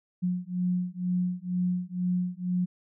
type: beating tone pair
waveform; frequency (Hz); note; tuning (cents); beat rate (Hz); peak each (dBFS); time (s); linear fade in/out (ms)
sine; 179 / 181.1; F3 / F#3; +43 / -37; 2.1; -29; 0.22-2.66; 20
effects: none